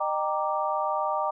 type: chord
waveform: sine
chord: Eb major seventh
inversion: none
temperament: equal with one note detuned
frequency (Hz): 610.9 / 784 / 932.3 / 1174.7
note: Eb5 / G5 / Bb5 / D6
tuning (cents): -32 / 0 / 0 / 0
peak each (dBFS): -30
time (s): 0-1.31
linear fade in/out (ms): 10
effects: none